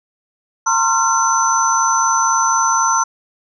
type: tone cluster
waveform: sine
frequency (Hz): 913 / 1057 / 1369 / 6050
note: A#5 / C6 / F6 / F#8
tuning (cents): -36 / +17 / -35 / +38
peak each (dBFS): -18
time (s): 0.66-3.04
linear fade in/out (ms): 10
effects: none